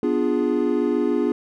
triangle chord, B diminished seventh, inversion none, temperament equal, 246.9 / 293.7 / 349.2 / 415.3 Hz, B3 / D4 / F4 / Ab4, 0 / 0 / 0 / 0 cents, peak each -22 dBFS, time 0.03-1.32 s, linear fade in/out 2 ms, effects none

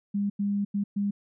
sine tone bursts at uneven times, 202.1 Hz, G#3, 47 cents flat, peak -24 dBFS, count 4, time 0.14-0.3 / 0.39-0.65 / 0.74-0.84 / 0.96-1.11 s, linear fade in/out 10 ms, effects none

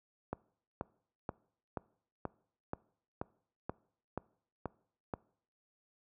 click train, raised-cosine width 1 ms, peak -22 dBFS, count 11, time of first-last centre 0.33-5.138 s, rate 2.08 Hz, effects noise-tail reverb RT60 0.6 s tail -23 dB re dry + high-pass 60 Hz 12 dB/octave

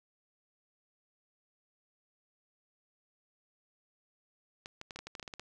clicks, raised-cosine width 0.2 ms, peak -26 dBFS, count 12, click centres 4.659 / 4.814 / 4.908 / 4.96 / 4.99 / 5.07 / 5.152 / 5.197 / 5.228 / 5.278 / 5.338 / 5.396 s, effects none

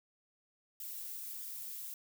violet noise with flanger, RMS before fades -44 dBFS, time 0.8-1.94 s, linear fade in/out 2 ms, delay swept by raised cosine 0.58 to 6.48 ms, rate 1.6 Hz, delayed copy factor +0.6, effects none

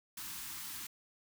white band-stop noise, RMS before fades -44 dBFS, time 0.17-0.87 s, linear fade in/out 5 ms, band 350 to 860 Hz, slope 48 dB/octave, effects none

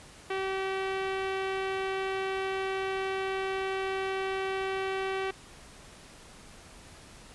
sawtooth tone with low-pass filter, 383.8 Hz, G4, 37 cents flat, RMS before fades -32 dBFS, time 0.3-5.31 s, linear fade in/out 5 ms, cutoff 2700 Hz, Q 1.6, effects pink hiss -51 dBFS RMS until 7.34 s + resampled to 24000 Hz

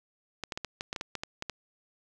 clicks, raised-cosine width 0.2 ms, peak -17 dBFS, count 12, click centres 0.437 / 0.522 / 0.575 / 0.647 / 0.809 / 0.929 / 0.962 / 1.011 / 1.153 / 1.235 / 1.424 / 1.497 s, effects none

